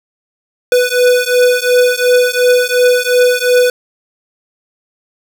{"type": "beating tone pair", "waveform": "square", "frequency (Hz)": [493.9, 496.7], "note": ["B4", "B4"], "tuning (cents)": [0, 10], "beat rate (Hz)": 2.8, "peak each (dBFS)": -12, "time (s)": [0.72, 3.7], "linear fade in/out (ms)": 2, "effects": []}